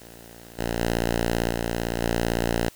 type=tone with level steps; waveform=5% pulse; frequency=57.8 Hz; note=A#1; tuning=14 cents flat; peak=-33 / -14 / -11 / -14 / -11 dBFS; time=0-2.69 s; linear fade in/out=5 ms; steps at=0.58 / 0.79 / 1.5 / 2.01 s; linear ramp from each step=20 ms; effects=white hiss -51 dBFS RMS until 2.75 s